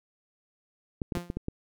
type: clicks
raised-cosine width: 3 ms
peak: -18 dBFS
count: 6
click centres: 1.018 / 1.122 / 1.172 / 1.301 / 1.37 / 1.484 s
type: tone with exponential decay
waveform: sawtooth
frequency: 174.61 Hz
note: F3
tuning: in tune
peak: -24 dBFS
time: 1.15-1.37 s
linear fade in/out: 0 ms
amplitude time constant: 46 ms
effects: none